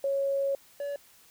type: tone pair in turn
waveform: sine / triangle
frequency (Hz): 552 / 569.8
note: C#5 / C#5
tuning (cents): -7 / +48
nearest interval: minor second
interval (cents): 55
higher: second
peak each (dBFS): -25 / -29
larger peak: first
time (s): 0.04-0.55 / 0.8-0.96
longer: first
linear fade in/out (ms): 2
effects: white hiss -58 dBFS RMS until 1.3 s